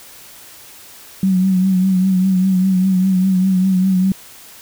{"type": "tone with vibrato", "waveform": "sine", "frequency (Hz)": 187.5, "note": "F#3", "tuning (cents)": 23, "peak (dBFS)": -11, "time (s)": [1.23, 4.12], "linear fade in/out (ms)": 2, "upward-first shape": "triangle", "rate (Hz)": 5, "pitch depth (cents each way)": 54, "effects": ["white hiss -40 dBFS RMS until 4.61 s"]}